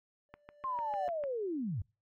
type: tone with exponential growth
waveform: triangle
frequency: 587.3 Hz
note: D5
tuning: in tune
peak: -31 dBFS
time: 0.29-1.08 s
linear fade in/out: 0 ms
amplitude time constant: 170 ms
type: click train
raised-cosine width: 0.5 ms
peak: -32 dBFS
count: 7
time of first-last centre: 0.34-1.238 s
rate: 6.68 Hz
type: linear sweep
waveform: sine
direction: down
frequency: 1076 to 79.4 Hz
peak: -33 dBFS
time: 0.64-1.82 s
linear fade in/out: 5 ms
effects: noise-tail reverb RT60 0.3 s tail -26 dB re dry